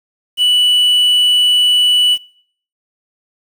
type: tone with quantisation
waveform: triangle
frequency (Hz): 2960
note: F#7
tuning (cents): 0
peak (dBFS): -7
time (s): 0.37-2.18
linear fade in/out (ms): 50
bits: 6
effects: noise-tail reverb RT60 0.6 s tail -23 dB re dry